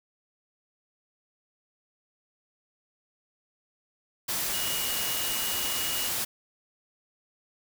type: tone in noise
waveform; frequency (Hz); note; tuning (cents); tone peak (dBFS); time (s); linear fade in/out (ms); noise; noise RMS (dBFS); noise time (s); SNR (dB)
sine; 2890; F#7; -41; -35; 4.53-6.08; 10; white; -30; 4.28-6.25; -8
effects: none